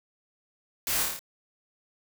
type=noise with echo; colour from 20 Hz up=white; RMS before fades=-30 dBFS; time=0.87-1.03 s; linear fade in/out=0 ms; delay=27 ms; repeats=6; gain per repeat=-2 dB; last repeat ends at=1.192 s; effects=none